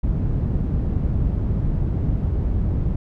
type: low-pass noise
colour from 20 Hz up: white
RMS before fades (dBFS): -21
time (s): 0.03-2.96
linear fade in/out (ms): 5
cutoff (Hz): 110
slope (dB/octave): 12
effects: none